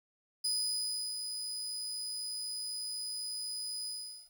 30% pulse tone with ADSR envelope, 4978 Hz, D#8, in tune, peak -27 dBFS, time 0.44-4.3 s, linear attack 10 ms, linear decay 700 ms, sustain -7 dB, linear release 430 ms, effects 11-bit

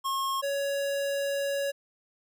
square tone pair in turn, 1080 / 559.4 Hz, C#6 / C#5, -45 / +16 cents, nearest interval major seventh, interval 1139 cents, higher first, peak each -28 dBFS, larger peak neither, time 0.04-0.42 / 0.42-1.72 s, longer second, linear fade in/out 20 ms, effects none

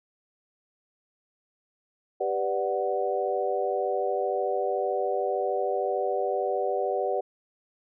sine chord, G major seventh, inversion none, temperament equal, 392 / 493.9 / 587.3 / 740 Hz, G4 / B4 / D5 / F#5, 0 / 0 / 0 / 0 cents, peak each -30 dBFS, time 2.2-7.21 s, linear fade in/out 10 ms, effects none

